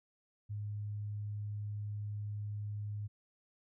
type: tone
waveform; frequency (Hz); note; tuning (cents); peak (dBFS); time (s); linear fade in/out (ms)
sine; 104; G#2; +3; -37; 0.49-3.08; 20
effects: none